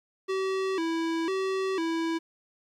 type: tone with vibrato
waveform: square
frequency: 354.5 Hz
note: F4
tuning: 26 cents sharp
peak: -27 dBFS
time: 0.28-2.19 s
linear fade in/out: 20 ms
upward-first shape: square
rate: 1 Hz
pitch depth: 130 cents each way
effects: low-pass 5000 Hz 12 dB/octave + 10-bit